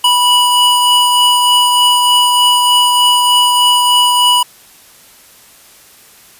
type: tone pair together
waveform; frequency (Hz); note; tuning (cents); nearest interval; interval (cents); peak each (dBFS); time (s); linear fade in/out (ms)
square; 981.1 / 2940; B5 / F#7; -12 / -12; octave + perfect fifth; 1900; -11; 0.04-4.43; 5
effects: white hiss -42 dBFS RMS until 6.39 s + resampled to 32000 Hz